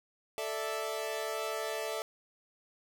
sawtooth chord, A suspended fourth, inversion none, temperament equal, 440 / 587.3 / 659.3 Hz, A4 / D5 / E5, 0 / 0 / 0 cents, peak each -34 / -36 / -34 dBFS, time 0.38-2.02 s, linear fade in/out 0 ms, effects none

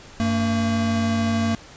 square tone pair together, 95.44 / 227 Hz, G2 / A#3, -46 / -46 cents, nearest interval octave + minor third, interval 1500 cents, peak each -26 / -21 dBFS, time 0.2-1.55 s, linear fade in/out 0 ms, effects pink hiss -44 dBFS RMS until 1.76 s + resampled to 16000 Hz

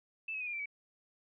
sine tone with pitch steps, 2637 / 2560 / 2486 / 2414 / 2344 / 2276 Hz, E7 / D#7 / D#7 / D7 / D7 / C#7, 0 / +49 / -2 / +47 / -4 / +45 cents, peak -36 dBFS, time 0.28-0.658 s, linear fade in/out 5 ms, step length 63 ms, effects none

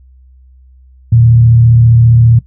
sine tone with frequency modulation, 116.54 Hz, A#2, in tune, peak -3 dBFS, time 1.12-2.39 s, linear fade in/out 5 ms, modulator 34.9 Hz, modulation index 0.4, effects noise-tail reverb RT60 0.1 s tail -18 dB re dry + added 64 Hz sine -38 dBFS peak until 2.46 s

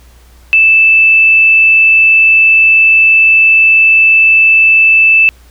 sine tone, 2637 Hz, E7, in tune, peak -3 dBFS, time 0.53-5.29 s, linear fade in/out 0 ms, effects added 60 Hz sine -38 dBFS peak until 5.5 s + pink hiss -46 dBFS RMS until 5.5 s

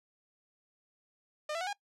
sawtooth tone with pitch steps, 606 / 668.5 / 737.5 / 813.6 Hz, D#5 / E5 / F#5 / G#5, -46 / +24 / -6 / -36 cents, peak -30 dBFS, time 1.49-1.73 s, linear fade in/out 5 ms, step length 60 ms, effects noise-tail reverb RT60 0.1 s tail -21 dB re dry + low-pass 7000 Hz 12 dB/octave

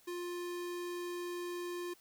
square tone, 351.7 Hz, F4, 12 cents sharp, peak -39 dBFS, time 0.07-1.94 s, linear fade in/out 10 ms, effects white hiss -65 dBFS RMS until 2 s

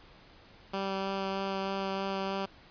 10% pulse tone with vibrato, 194.1 Hz, G3, 17 cents flat, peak -23 dBFS, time 0.73-2.46 s, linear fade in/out 10 ms, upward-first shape sine, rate 3.2 Hz, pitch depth 9 cents each way, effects pink hiss -56 dBFS RMS until 2.7 s + resampled to 11025 Hz

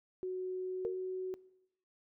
sine tone with pitch glide, 370 to 372.4 Hz, F#4 to F#4, 0 to +11 cents, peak -35 dBFS, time 0.23-1.34 s, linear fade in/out 0 ms, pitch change +11 cents, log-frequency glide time 0.57-1.14 s
sine tone with exponential decay, 458.5 Hz, A#4, 29 cents flat, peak -30 dBFS, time 0.85-1.03 s, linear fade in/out 0 ms, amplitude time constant 38 ms
effects noise-tail reverb RT60 0.9 s tail -22 dB re dry

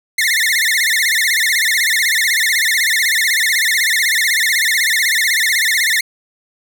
sawtooth tone with vibrato, 1950 Hz, B6, 23 cents flat, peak -9 dBFS, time 0.18-6.01 s, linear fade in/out 5 ms, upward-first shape sine, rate 16 Hz, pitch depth 190 cents each way, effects none

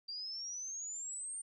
sine exponential sweep, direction up, 4699 to 8950 Hz, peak -40 dBFS, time 0.08-1.42 s, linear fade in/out 10 ms, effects none

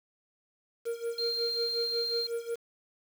triangle tone with tremolo, 466.2 Hz, A#4, in tune, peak -27 dBFS, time 0.85-2.56 s, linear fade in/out 20 ms, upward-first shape sine, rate 5.5 Hz, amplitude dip 85%
sine tone, 4186 Hz, C8, in tune, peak -30 dBFS, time 1.18-2.27 s, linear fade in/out 5 ms
effects 8-bit

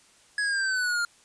square exponential sweep, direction down, 1684 to 1396 Hz, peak -25 dBFS, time 0.38-1.05 s, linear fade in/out 2 ms, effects white hiss -58 dBFS RMS until 1.24 s + resampled to 22050 Hz

